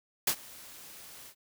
white noise with ADSR envelope, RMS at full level -25 dBFS, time 0.27-1.35 s, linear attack 5 ms, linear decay 74 ms, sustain -24 dB, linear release 71 ms, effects none

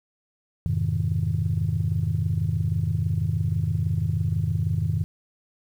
sine chord, F minor seventh, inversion none, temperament just, 87.31 / 104.77 / 130.96 / 157.15 Hz, F2 / Ab2 / C3 / Eb3, 0 / +16 / +2 / +18 cents, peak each -27 / -25 / -29 / -26 dBFS, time 0.66-5.04 s, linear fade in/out 0 ms, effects tanh soft clip ceiling -13 dBFS + 9-bit

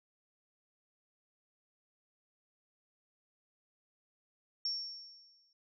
sine tone with exponential decay, 5480 Hz, F8, 34 cents flat, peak -31 dBFS, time 4.65-5.53 s, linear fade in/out 2 ms, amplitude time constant 190 ms, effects none

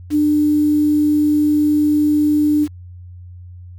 sine tone with quantisation, 298.3 Hz, D4, 27 cents sharp, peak -11 dBFS, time 0.1-2.68 s, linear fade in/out 50 ms, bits 6, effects added 89 Hz sine -33 dBFS peak until 3.78 s + MP3 96 kbps

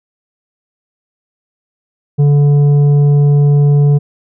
sine tone with tanh clipping, 144.5 Hz, D3, 28 cents flat, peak -7 dBFS, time 2.18-3.99 s, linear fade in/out 20 ms, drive 7 dB, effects none

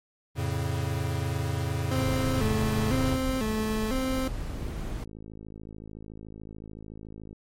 square chord, F augmented, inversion none, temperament equal, 87.31 / 110 / 138.59 Hz, F2 / A2 / C#3, 0 / 0 / 0 cents, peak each -32 dBFS, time 0.35-3.18 s, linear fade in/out 50 ms
30% pulse tone with vibrato, 238.4 Hz, A#3, 39 cents sharp, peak -24 dBFS, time 1.91-4.28 s, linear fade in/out 5 ms, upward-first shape square, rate 1 Hz, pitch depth 160 cents each way
brown noise, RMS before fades -33 dBFS, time 1.96-5.04 s, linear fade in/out 5 ms
click train, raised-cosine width 3 ms, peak -30 dBFS, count 154, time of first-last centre 4.48-7.329 s, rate 53.7 Hz
effects MP3 64 kbps

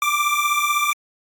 25% pulse beating tone pair, 1170 / 1186 Hz, D6 / D6, -7 / +17 cents, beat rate 16 Hz, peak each -17 dBFS, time 0.02-0.93 s, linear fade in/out 2 ms, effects AAC 64 kbps

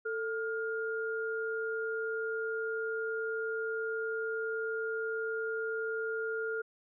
sine tone pair together, 445.2 / 1413.4 Hz, A4 / F6, +20 / +20 cents, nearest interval octave + minor sixth, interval 2000 cents, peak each -34 / -36 dBFS, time 0.05-6.62 s, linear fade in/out 10 ms, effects none

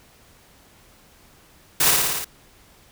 white noise with echo, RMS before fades -18 dBFS, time 1.8-1.91 s, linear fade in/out 5 ms, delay 56 ms, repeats 6, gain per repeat -2 dB, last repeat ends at 2.246 s, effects pink hiss -53 dBFS RMS until 2.91 s

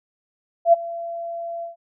sine tone with ADSR envelope, 678 Hz, E5, 49 cents sharp, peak -7 dBFS, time 0.65-1.76 s, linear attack 80 ms, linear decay 17 ms, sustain -20 dB, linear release 130 ms, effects none

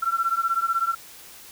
sine beating tone pair, 1346 / 1362 Hz, E6 / F6, +36 / -44 cents, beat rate 16 Hz, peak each -24 dBFS, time 0.02-0.95 s, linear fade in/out 10 ms, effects white hiss -45 dBFS RMS until 1.51 s

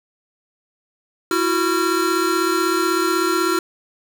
square tone cluster, 331.3 / 367.4 / 1369 Hz, E4 / F#4 / F6, +9 / -12 / -35 cents, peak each -22 dBFS, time 1.31-3.59 s, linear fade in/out 2 ms, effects none

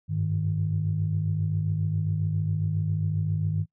sine tone cluster, 93.7 / 101.1 / 155.4 Hz, F#2 / G#2 / D#3, +22 / -46 / -2 cents, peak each -35 / -26 / -26 dBFS, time 0.08-3.66 s, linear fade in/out 50 ms, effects noise-tail reverb RT60 0.1 s tail -23 dB re dry + tanh soft clip ceiling -15 dBFS

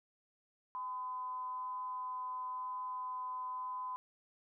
sine tone with frequency modulation, 1013 Hz, B5, 44 cents sharp, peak -38 dBFS, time 0.75-3.96 s, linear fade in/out 0 ms, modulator 227 Hz, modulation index 0.22, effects none

